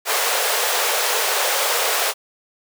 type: high-pass noise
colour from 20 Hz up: pink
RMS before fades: -20 dBFS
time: 0.05-2.14 s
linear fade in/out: 50 ms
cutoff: 440 Hz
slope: 48 dB/octave
effects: none